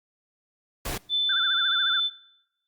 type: noise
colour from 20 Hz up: pink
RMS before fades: -31 dBFS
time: 0.85-0.98 s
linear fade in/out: 5 ms
type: tone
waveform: sine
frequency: 3520 Hz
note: A7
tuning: in tune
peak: -21 dBFS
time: 1.09-2.11 s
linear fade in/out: 50 ms
type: tone with vibrato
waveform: sine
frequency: 1469 Hz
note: F#6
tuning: 13 cents flat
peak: -26 dBFS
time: 1.29-2 s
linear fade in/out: 5 ms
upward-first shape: sine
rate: 14 Hz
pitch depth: 140 cents each way
effects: noise-tail reverb RT60 0.9 s tail -23 dB re dry + Opus 48 kbps